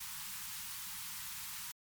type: band-stop noise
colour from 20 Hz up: white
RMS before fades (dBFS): -44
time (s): 0-1.72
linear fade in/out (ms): 10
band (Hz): 210 to 840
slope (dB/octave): 96
effects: MP3 96 kbps